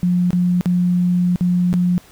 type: tone with dropouts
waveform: sine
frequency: 178 Hz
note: F3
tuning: 33 cents sharp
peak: -13 dBFS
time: 0.03-1.98 s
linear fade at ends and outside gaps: 0 ms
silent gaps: 0.306-0.331 / 0.61-0.658 / 1.359-1.409 / 1.729-1.739 s
effects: pink hiss -47 dBFS RMS until 2.11 s